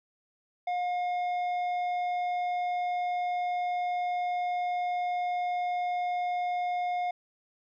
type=tone with tanh clipping; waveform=sine; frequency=715 Hz; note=F5; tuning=41 cents sharp; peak=-29 dBFS; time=0.67-7.11 s; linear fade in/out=5 ms; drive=8 dB; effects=none